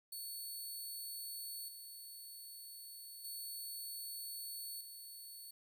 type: tone with tremolo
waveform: 5% pulse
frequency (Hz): 4435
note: C#8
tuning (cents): 0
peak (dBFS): -37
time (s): 0.12-5.51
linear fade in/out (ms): 5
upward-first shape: square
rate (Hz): 0.32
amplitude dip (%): 50
effects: 12-bit